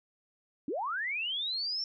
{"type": "linear sweep", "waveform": "sine", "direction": "up", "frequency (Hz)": [244.3, 5490], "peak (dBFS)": -31, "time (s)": [0.68, 1.84], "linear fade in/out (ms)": 2, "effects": []}